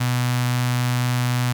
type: tone with notch filter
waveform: sawtooth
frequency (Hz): 123.8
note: B2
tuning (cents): +5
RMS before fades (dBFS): -21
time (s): 0-1.53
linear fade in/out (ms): 10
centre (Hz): 420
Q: 0.59
effects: 9-bit